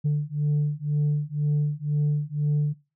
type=beating tone pair; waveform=sine; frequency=146.9 / 148.9 Hz; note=D3 / D3; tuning=+1 / +24 cents; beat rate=2 Hz; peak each=-23 dBFS; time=0.04-2.74 s; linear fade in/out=20 ms; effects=noise-tail reverb RT60 0.3 s tail -21 dB re dry + tanh soft clip ceiling -18 dBFS